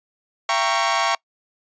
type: chord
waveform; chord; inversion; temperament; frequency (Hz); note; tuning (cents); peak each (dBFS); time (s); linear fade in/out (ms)
sawtooth; E diminished seventh; none; equal with one note detuned; 675.8 / 784 / 932.3 / 1108.7; E5 / G5 / Bb5 / Db6; +43 / 0 / 0 / 0; -21 / -21 / -21 / -18; 0.49-1.15; 2
effects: noise-tail reverb RT60 0.1 s tail -25 dB re dry + resampled to 16000 Hz